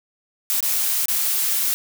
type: noise with dropouts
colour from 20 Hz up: blue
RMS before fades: -21 dBFS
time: 0.5-1.74 s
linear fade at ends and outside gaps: 0 ms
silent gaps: 0.605-0.627 / 1.057-1.083 s
effects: none